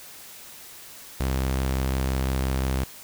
sawtooth tone, 65.8 Hz, C2, 10 cents sharp, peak -19 dBFS, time 1.2-2.84 s, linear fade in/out 5 ms, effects white hiss -44 dBFS RMS until 3.03 s

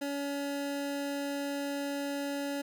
25% pulse tone, 282.6 Hz, C#4, 34 cents sharp, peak -29 dBFS, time 0.01-2.62 s, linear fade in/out 10 ms, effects none

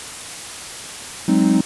triangle chord, Ab dominant seventh, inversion third, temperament equal with one note detuned, 185 / 206.2 / 261.6 / 311.1 Hz, Gb3 / Ab3 / C4 / Eb4, 0 / -12 / 0 / 0 cents, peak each -16 dBFS, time 1.28-1.61 s, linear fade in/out 5 ms, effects white hiss -32 dBFS RMS until 1.65 s + resampled to 24000 Hz

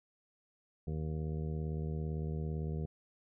harmonic tone, 77.78 Hz, D#2, in tune, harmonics 1 / 2 / 3 / 4 / 5 / 6 / 7 / 9, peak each -38 / -37 / -47 / -54 / -47 / -49 / -58 / -58 dBFS, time 0.87-2.86 s, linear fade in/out 5 ms, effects none

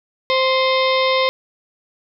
harmonic tone with a mistuned harmonic, 523.3 Hz, C5, in tune, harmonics 1 / 2 / 4 / 5 / 6 / 7 / 8 / 9 / 10, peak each -17 / -20 / -22 / -31 / -29 / -24 / -30 / -36 / -32 dBFS, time 0.3-1.29 s, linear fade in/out 0 ms, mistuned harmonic 5, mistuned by -46 cents, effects none

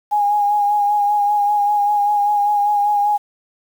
sine tone with vibrato, 824 Hz, G#5, 14 cents flat, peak -13 dBFS, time 0.11-3.18 s, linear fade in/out 20 ms, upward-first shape sine, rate 5.1 Hz, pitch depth 25 cents each way, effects 7-bit

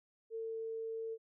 sine tone, 449.5 Hz, A4, 37 cents sharp, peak -38 dBFS, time 0.3-1.18 s, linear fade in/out 50 ms, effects none

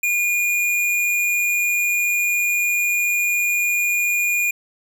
square tone, 2431 Hz, D#7, 41 cents flat, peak -18 dBFS, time 0.03-4.51 s, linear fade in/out 5 ms, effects none

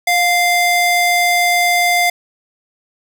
square ring-modulated tone, 1396.9 Hz, F6, in tune, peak -9 dBFS, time 0.07-2.1 s, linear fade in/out 5 ms, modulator 689 Hz, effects none

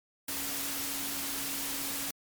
sine tone in noise, 277.2 Hz, C#4, in tune, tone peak -44 dBFS, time 0.28-2.11 s, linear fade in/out 5 ms, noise white, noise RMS -35 dBFS, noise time 0.28-2.11 s, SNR -12 dB, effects MP3 96 kbps

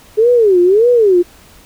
sine tone with vibrato, 415.3 Hz, G#4, in tune, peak -6 dBFS, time 0.17-1.23 s, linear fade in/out 20 ms, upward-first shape sine, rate 1.7 Hz, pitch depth 290 cents each way, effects pink hiss -43 dBFS RMS until 1.65 s

